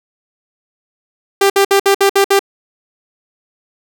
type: tone bursts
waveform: sawtooth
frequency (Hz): 395.1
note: G4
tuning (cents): +14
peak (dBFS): -4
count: 7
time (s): 1.41-2.393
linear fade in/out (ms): 5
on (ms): 89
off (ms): 60
effects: none